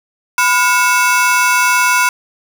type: ring-modulated tone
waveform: 30% pulse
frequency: 1214 Hz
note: D#6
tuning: 43 cents flat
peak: -4 dBFS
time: 0.38-2.09 s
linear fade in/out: 2 ms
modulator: 219 Hz
effects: none